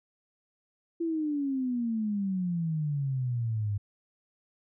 sine exponential sweep, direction down, 339.4 to 100 Hz, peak -27 dBFS, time 1-3.78 s, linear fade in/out 10 ms, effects none

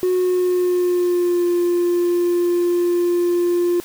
triangle tone with pitch glide, 365.5 to 350 Hz, F#4 to F4, -21 to +4 cents, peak -12 dBFS, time 0.03-3.8 s, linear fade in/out 0 ms, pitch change -75 cents, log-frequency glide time 0.13-1.47 s, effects tanh soft clip ceiling -10 dBFS + white hiss -40 dBFS RMS until 3.84 s

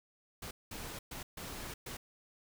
pink noise bursts at uneven times, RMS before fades -44 dBFS, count 5, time 0.42-0.51 / 0.71-0.99 / 1.11-1.23 / 1.37-1.74 / 1.86-1.97 s, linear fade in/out 5 ms, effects none

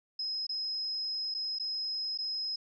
sine tone with dropouts, 5110 Hz, D#8, 45 cents sharp, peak -32 dBFS, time 0.19-2.56 s, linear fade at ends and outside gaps 5 ms, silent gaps 0.468-0.492 / 1.342-1.347 / 1.587-1.597 / 2.177-2.186 s, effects none

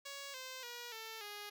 5% pulse tone with pitch steps, 558 / 517.6 / 480.2 / 445.5 / 413.2 Hz, C#5 / C5 / B4 / A4 / G#4, +11 / -19 / -49 / +22 / -9 cents, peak -34 dBFS, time 0.05-1.5 s, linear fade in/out 10 ms, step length 290 ms, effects none

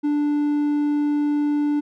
triangle tone, 293.7 Hz, D4, in tune, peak -16 dBFS, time 0.03-1.81 s, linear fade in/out 20 ms, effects none

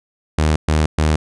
sawtooth tone bursts, 77.3 Hz, D#2, 11 cents flat, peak -9 dBFS, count 3, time 0.38-1.16 s, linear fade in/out 5 ms, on 180 ms, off 120 ms, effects resampled to 22050 Hz

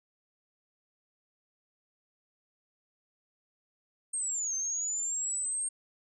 sine linear two-way sweep, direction down then up, 8590 to 6240 to 8590 Hz, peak -30 dBFS, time 4.13-5.69 s, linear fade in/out 10 ms, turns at 4.55 s, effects none

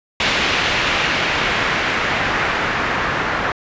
white noise with low-pass filter sweep, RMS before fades -19 dBFS, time 0.2-3.52 s, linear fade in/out 2 ms, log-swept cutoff 2900 to 1500 Hz, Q 1.3, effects resampled to 16000 Hz

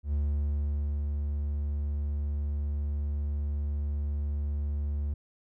triangle tone with ADSR envelope, 72.7 Hz, D2, 17 cents flat, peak -23 dBFS, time 0.03-5.14 s, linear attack 98 ms, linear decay 900 ms, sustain -3 dB, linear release 6 ms, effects none

